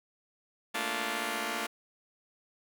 5% pulse chord, Bb major seventh, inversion third, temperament just, 218.5 / 233.1 / 291.4 / 349.6 Hz, A3 / Bb3 / D4 / F4, -12 / 0 / -13 / +2 cents, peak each -27 dBFS, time 0.74-1.67 s, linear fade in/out 10 ms, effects none

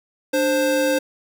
square tone pair together, 295.5 / 526 Hz, D4 / C5, +11 / +9 cents, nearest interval minor seventh, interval 998 cents, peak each -23 / -19 dBFS, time 0.33-0.99 s, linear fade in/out 10 ms, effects none

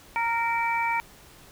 harmonic tone, 463.2 Hz, A#4, 11 cents flat, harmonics 2 / 3 / 4 / 5, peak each -25 / -36 / -35 / -28 dBFS, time 0.16-1 s, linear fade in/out 0 ms, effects pink hiss -51 dBFS RMS until 1.51 s

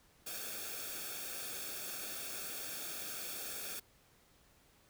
white noise with comb filter, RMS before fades -43 dBFS, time 0.26-3.8 s, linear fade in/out 10 ms, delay 1 ms, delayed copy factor -0.7, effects pink hiss -67 dBFS RMS until 4.89 s

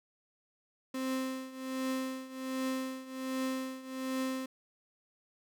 35% pulse tone with tremolo, 261.6 Hz, C4, in tune, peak -29 dBFS, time 0.94-4.46 s, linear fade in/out 5 ms, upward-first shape triangle, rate 1.3 Hz, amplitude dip 85%, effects none

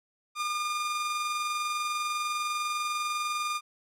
sawtooth tone with tremolo, 1209 Hz, D6, 50 cents sharp, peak -24 dBFS, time 0.35-3.61 s, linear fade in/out 50 ms, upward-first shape square, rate 20 Hz, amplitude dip 25%, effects low-pass 10000 Hz 12 dB/octave

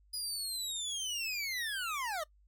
25% pulse linear sweep, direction down, 4978 to 585 Hz, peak -31 dBFS, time 0.13-2.24 s, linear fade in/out 10 ms, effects noise-tail reverb RT60 0.1 s tail -20 dB re dry + added 50 Hz sine -62 dBFS peak until 2.47 s

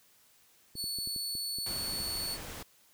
sawtooth tone, 4435 Hz, C#8, in tune, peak -31 dBFS, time 0.75-2.38 s, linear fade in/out 50 ms
clicks, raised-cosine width 3 ms, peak -34 dBFS, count 11, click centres 0.754 / 0.841 / 0.987 / 1.074 / 1.162 / 1.352 / 1.586 / 1.709 / 1.766 / 1.934 / 2.002 s
pink noise, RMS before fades -43 dBFS, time 1.66-2.63 s, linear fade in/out 5 ms
effects white hiss -64 dBFS RMS until 2.93 s

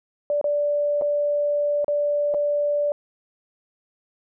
sine tone with dropouts, 584 Hz, D5, 10 cents flat, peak -19 dBFS, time 0.3-2.92 s, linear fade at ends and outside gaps 1 ms, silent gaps 0.413-0.442 / 1.013-1.02 / 1.845-1.881 / 2.34-2.345 s, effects none

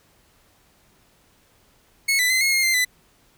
sawtooth tone with pitch steps, 2191 / 1994 / 2054 / 2164 / 2138 / 2087 / 2000 Hz, C#7 / B6 / C7 / C#7 / C7 / C7 / B6, -21 / +16 / -33 / -42 / +37 / -5 / +21 cents, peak -14 dBFS, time 2.08-2.85 s, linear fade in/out 10 ms, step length 110 ms, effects pink hiss -59 dBFS RMS until 3.37 s

